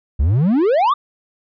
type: exponential sweep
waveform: triangle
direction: up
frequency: 62.2 to 1236 Hz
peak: -10 dBFS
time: 0.19-0.94 s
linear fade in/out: 10 ms
effects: resampled to 11025 Hz